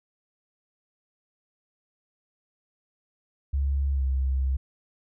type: tone with pitch glide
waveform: sine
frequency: 69.3 to 66.25 Hz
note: C#2 to C2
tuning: 0 to +22 cents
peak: -22 dBFS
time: 3.53-4.57 s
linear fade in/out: 10 ms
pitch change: -78 cents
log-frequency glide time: 3.93-4.03 s
effects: none